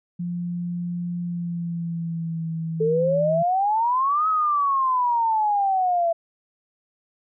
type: tone with pitch glide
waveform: sine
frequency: 174.61 to 162.92 Hz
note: F3 to E3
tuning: 0 to -20 cents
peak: -25 dBFS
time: 0.19-3.43 s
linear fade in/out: 10 ms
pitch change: -120 cents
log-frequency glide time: 1.21-2.49 s
type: exponential two-way sweep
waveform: sine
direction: up then down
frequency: 433.4 to 1288 to 664 Hz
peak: -18 dBFS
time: 2.8-6.13 s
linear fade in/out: 10 ms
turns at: 4.28 s
effects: none